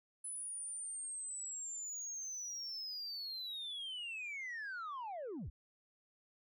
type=linear sweep; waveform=sine; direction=down; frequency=10100 to 39.49 Hz; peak=-39 dBFS; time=0.24-5.5 s; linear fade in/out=10 ms; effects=tanh soft clip ceiling -40 dBFS